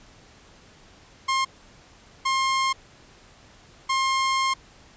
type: tone bursts at uneven times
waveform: sawtooth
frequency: 1065 Hz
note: C6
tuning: 30 cents sharp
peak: -17 dBFS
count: 3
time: 1.28-1.45 / 2.25-2.73 / 3.89-4.54 s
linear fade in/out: 10 ms
effects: pink hiss -52 dBFS RMS until 4.96 s + resampled to 16000 Hz